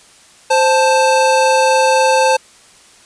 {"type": "tone pair together", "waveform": "square", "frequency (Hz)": [523.3, 880.1], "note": ["C5", "A5"], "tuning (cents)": [0, 0], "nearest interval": "major sixth", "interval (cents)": 900, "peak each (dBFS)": -13, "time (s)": [0.5, 2.37], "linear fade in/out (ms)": 10, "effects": ["white hiss -45 dBFS RMS until 3.05 s", "resampled to 22050 Hz"]}